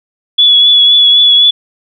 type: tone with vibrato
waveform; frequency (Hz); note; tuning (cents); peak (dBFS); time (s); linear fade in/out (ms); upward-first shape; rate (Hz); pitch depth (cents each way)
sine; 3404; G#7; +42; -3; 0.38-1.51; 10; triangle; 3.9; 26
effects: none